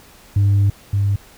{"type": "tone pair in turn", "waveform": "sine", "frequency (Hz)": [100.1, 100.1], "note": ["G2", "G2"], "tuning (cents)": [37, 37], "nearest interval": "unison", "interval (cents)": 0, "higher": "neither", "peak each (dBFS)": [-9, -13], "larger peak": "first", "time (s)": [[0.36, 0.7], [0.93, 1.16]], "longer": "first", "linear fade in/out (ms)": 5, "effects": ["tanh soft clip ceiling -10 dBFS", "pink hiss -46 dBFS RMS until 1.37 s"]}